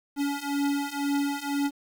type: beating tone pair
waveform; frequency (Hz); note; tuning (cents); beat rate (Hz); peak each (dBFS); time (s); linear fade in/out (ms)
square; 282.4 / 284.4; C#4 / C#4; +32 / +45; 2; -30 / -29; 0.16-1.71; 50
effects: 9-bit